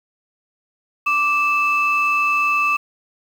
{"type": "tone pair together", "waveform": "sine", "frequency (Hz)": [1172, 2631], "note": ["D6", "E7"], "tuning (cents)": [-4, -4], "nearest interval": "octave + major second", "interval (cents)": 1400, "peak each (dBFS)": -17, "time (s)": [1.06, 2.77], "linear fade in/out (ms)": 10, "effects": ["tanh soft clip ceiling -9 dBFS", "7-bit"]}